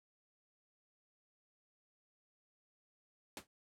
pink noise with exponential decay, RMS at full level -41 dBFS, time 3.37-3.47 s, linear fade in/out 1 ms, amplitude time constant 20 ms, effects high-pass 100 Hz 12 dB/octave + low-pass 12000 Hz 12 dB/octave

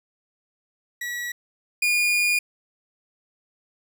40% pulse tone pair in turn, 1931 / 2433 Hz, B6 / D#7, -39 / -39 cents, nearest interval major third, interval 400 cents, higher second, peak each -27 / -18 dBFS, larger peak second, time 1.01-1.32 / 1.82-2.39 s, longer second, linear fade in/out 5 ms, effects none

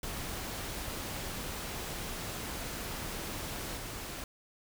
pink noise with level steps, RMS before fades -39 / -41 dBFS, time 0.03-4.24 s, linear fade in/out 2 ms, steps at 3.77 s, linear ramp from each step 5 ms, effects none

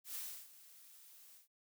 blue noise with ADSR envelope, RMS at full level -43 dBFS, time 0.04-1.48 s, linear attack 110 ms, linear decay 320 ms, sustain -17 dB, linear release 120 ms, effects none

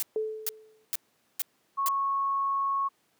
blue noise bursts, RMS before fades -29 dBFS, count 5, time 0-1.885 s, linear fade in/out 0 ms, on 25 ms, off 440 ms
sine tone with exponential decay, 435.2 Hz, A4, 19 cents flat, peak -24 dBFS, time 0.16-0.85 s, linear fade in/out 1 ms, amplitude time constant 150 ms
sine tone, 1100 Hz, C#6, 14 cents flat, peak -25 dBFS, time 1.77-2.89 s, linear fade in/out 20 ms
effects pink hiss -69 dBFS RMS until 3.19 s + high-pass 200 Hz 12 dB/octave

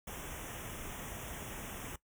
pink band-stop noise, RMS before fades -44 dBFS, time 0.07-1.96 s, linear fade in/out 5 ms, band 3500 to 5600 Hz, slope 96 dB/octave, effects noise-tail reverb RT60 0.1 s tail -18 dB re dry

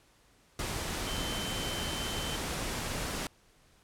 sine tone in noise, 3078 Hz, G7, 32 cents flat, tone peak -39 dBFS, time 1.07-2.36 s, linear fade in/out 2 ms, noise pink, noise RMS -35 dBFS, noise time 0.59-3.27 s, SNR -7 dB, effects pink hiss -64 dBFS RMS until 3.83 s + low-pass 11000 Hz 12 dB/octave

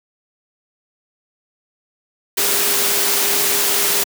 sine tone in noise, 404.3 Hz, G#4, 46 cents flat, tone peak -28 dBFS, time 2.37-4.04 s, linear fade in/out 10 ms, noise white, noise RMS -17 dBFS, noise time 2.37-4.04 s, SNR -14 dB, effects high-pass 200 Hz 12 dB/octave

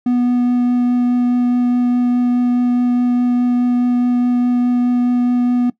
triangle tone with vibrato, 245.2 Hz, B3, 12 cents flat, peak -10 dBFS, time 0.06-5.7 s, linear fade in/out 5 ms, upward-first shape triangle, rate 4.8 Hz, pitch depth 8 cents each way, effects noise-tail reverb RT60 0.1 s tail -19 dB re dry

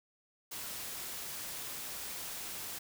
white noise, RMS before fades -42 dBFS, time 0.51-2.79 s, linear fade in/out 10 ms, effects none

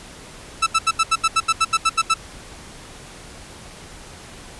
sawtooth tone bursts, 1318.5 Hz, E6, in tune, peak -10 dBFS, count 13, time 0.62-2.142 s, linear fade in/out 10 ms, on 46 ms, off 77 ms, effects pink hiss -40 dBFS RMS until 4.59 s + resampled to 24000 Hz

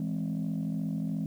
sine chord, E augmented, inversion none, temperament equal, 164.81 / 207.7 / 261.6 Hz, E3 / G#3 / B#3, 0 / 0 / 0 cents, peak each -31 / -32 / -34 dBFS, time 0-1.26 s, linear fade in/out 2 ms, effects tanh soft clip ceiling -25 dBFS + 10-bit

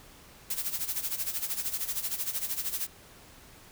blue noise with tremolo, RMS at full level -30 dBFS, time 0.5-2.87 s, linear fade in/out 5 ms, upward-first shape sine, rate 13 Hz, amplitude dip 75%, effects pink hiss -53 dBFS RMS until 3.71 s

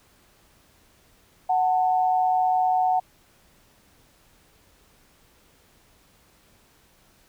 sine tone pair together, 740 / 895.1 Hz, F#5 / A5, 0 / +29 cents, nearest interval minor third, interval 329 cents, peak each -19 / -27 dBFS, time 1.49-3 s, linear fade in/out 10 ms, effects pink hiss -59 dBFS RMS until 7.28 s

